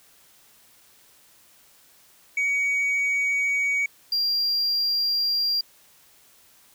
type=tone pair in turn; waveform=sine; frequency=2253 / 4765 Hz; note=C#7 / D8; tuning=+28 / +24 cents; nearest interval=octave + minor second; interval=1296 cents; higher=second; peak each=-18 dBFS; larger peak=neither; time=2.37-3.86 / 4.12-5.61 s; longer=neither; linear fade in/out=5 ms; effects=tanh soft clip ceiling -20 dBFS + white hiss -56 dBFS RMS until 6.74 s